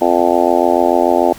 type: harmonic tone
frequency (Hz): 86.9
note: F2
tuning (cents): -8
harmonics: 3 / 4 / 5 / 6 / 7 / 8 / 9 / 10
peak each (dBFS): -19 / -16 / -20 / -21 / -16 / -18 / -18 / -20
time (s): 0.01-1.33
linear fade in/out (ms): 5
effects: pink hiss -37 dBFS RMS until 1.38 s